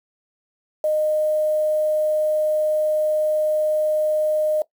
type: tone with quantisation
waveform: sine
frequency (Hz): 614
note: D#5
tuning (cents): -23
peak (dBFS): -17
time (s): 0.84-4.62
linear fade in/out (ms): 2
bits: 7
effects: noise-tail reverb RT60 0.1 s tail -18 dB re dry